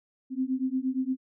sine beating tone pair, 256.1 / 264.7 Hz, C4 / C4, -37 / +20 cents, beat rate 8.6 Hz, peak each -29 / -29 dBFS, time 0.3-1.17 s, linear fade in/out 50 ms, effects none

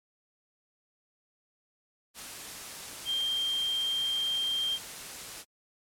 sine tone in noise, 3179 Hz, G7, 24 cents sharp, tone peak -27 dBFS, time 3.05-4.79 s, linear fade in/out 50 ms, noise white, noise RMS -41 dBFS, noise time 2.14-5.45 s, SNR +11 dB, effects low-pass 11000 Hz 12 dB/octave + MP3 96 kbps

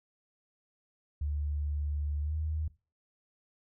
sine tone with pitch glide, 73.42 to 77.79 Hz, D2 to D#2, 0 to 0 cents, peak -30 dBFS, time 1.21-2.68 s, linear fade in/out 5 ms, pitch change +100 cents, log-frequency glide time 2.22-2.35 s, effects noise-tail reverb RT60 0.3 s tail -19 dB re dry

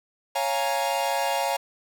45% pulse chord, Bb minor seventh, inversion first, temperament equal, 554.4 / 698.5 / 830.6 / 932.3 Hz, Db5 / F5 / Ab5 / Bb5, 0 / 0 / 0 / 0 cents, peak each -29 dBFS, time 0.35-1.57 s, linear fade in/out 10 ms, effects none

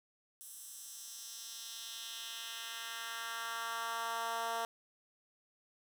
10% pulse tone with high-pass filter sweep, 229.6 Hz, A#3, 26 cents flat, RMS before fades -42 dBFS, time 0.41-4.65 s, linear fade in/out 0 ms, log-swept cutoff 9500 to 680 Hz, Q 1.4, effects none

